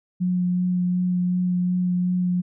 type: tone with vibrato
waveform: sine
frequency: 180 Hz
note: F#3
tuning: 47 cents flat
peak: -19 dBFS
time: 0.2-2.42 s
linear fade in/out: 20 ms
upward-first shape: sine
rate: 2.7 Hz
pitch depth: 11 cents each way
effects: none